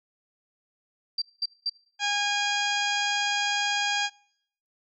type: tone bursts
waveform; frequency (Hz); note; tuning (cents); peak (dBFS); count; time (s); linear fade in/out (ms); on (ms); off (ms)
sine; 4700; D8; +1; -24; 3; 1.18-1.697; 5; 39; 200
type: harmonic tone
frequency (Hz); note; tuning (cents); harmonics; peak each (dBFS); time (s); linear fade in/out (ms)
818; G#5; -26; 1 / 2 / 3 / 4 / 5 / 6 / 7 / 8 / 9; -30 / -30 / -31 / -30 / -40 / -34 / -44 / -37 / -46; 1.99-4.1; 50
effects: noise-tail reverb RT60 0.7 s tail -26 dB re dry